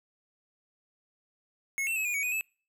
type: tone with pitch steps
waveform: square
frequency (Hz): 2182 / 2692 / 2573 / 2440 / 2253 / 2484 / 2610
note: C#7 / E7 / E7 / D#7 / C#7 / D#7 / E7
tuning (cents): -28 / +36 / -43 / -34 / +28 / -3 / -18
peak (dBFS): -29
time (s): 1.78-2.41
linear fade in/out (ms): 0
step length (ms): 90
effects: noise-tail reverb RT60 0.4 s tail -26 dB re dry

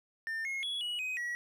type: tone with pitch steps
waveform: triangle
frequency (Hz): 1800 / 2159 / 3369 / 2919 / 2516 / 1923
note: A6 / C#7 / G#7 / F#7 / D#7 / B6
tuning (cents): +39 / -46 / +24 / -24 / +19 / -47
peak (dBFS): -32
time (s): 0.27-1.35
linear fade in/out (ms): 0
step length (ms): 180
effects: none

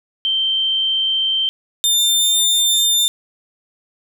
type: tone pair in turn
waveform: sine / sawtooth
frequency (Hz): 3126 / 3601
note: G7 / A7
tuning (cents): -6 / +39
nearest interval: major second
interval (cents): 245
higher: second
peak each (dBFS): -15 / -10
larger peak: second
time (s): 0.25-1.49 / 1.84-3.08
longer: neither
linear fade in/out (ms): 0
effects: none

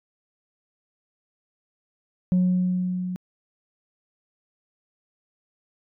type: tone with level ramp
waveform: sine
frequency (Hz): 181.9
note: F#3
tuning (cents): -29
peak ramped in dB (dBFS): -14 to -27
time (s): 2.32-3.16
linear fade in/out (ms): 0
effects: tanh soft clip ceiling -15 dBFS

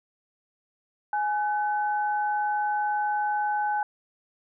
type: tone pair together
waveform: sine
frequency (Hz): 836 / 1513.9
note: G#5 / F#6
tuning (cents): +11 / +39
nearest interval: minor seventh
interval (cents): 1028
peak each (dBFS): -24 / -32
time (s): 1.13-3.83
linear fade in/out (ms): 2
effects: none

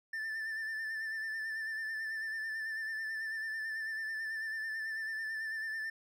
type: tone with vibrato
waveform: triangle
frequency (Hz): 1772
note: A6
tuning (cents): +12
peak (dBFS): -34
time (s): 0.13-5.9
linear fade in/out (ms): 5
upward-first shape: sine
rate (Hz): 9.1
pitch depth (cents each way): 34
effects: none

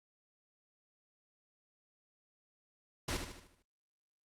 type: noise with echo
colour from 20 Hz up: pink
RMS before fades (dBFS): -36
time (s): 3.08-3.17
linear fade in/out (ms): 5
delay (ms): 76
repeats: 6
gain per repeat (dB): -6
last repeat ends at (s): 3.626
effects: low-pass 10000 Hz 12 dB/octave + Opus 48 kbps

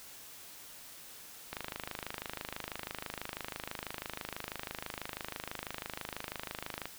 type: click train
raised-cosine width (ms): 0.3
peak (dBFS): -21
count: 140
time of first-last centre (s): 1.53-6.856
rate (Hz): 26.1
effects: white hiss -51 dBFS RMS until 6.98 s

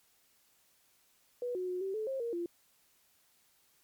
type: tone with pitch steps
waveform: sine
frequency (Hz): 489.2 / 366.1 / 363 / 385.6 / 434 / 534 / 468 / 344.8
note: B4 / F#4 / F#4 / G4 / A4 / C5 / A#4 / F4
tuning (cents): -16 / -18 / -33 / -28 / -24 / +35 / +7 / -22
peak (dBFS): -33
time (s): 1.42-2.46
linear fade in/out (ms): 2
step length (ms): 130
effects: white hiss -69 dBFS RMS until 3.83 s + MP3 96 kbps

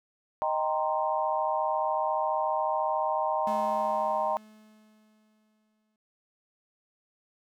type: chord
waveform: sine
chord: C minor seventh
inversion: first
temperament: equal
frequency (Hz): 622.3 / 784 / 932.3 / 1046.5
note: Eb5 / G5 / Bb5 / C6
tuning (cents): 0 / 0 / 0 / 0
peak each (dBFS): -30 / -31 / -30 / -33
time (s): 0.42-4.37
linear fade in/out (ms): 0
type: tone with exponential decay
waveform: 45% pulse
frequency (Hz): 215.2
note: A3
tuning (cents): -38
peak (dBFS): -35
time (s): 3.47-5.96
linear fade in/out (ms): 2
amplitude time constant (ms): 540
effects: none

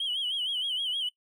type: tone with vibrato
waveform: triangle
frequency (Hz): 3110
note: G7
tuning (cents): -14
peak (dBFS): -25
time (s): 0-1.09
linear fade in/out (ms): 5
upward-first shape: sine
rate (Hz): 6.4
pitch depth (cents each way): 110
effects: noise-tail reverb RT60 0.1 s tail -22 dB re dry + tanh soft clip ceiling -24 dBFS

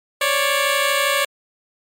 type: tone pair together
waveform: 10% pulse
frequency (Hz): 548.4 / 581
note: C#5 / D5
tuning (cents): -19 / -19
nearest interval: minor second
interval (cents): 100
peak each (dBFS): -11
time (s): 0.21-1.25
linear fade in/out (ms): 5
effects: MP3 64 kbps

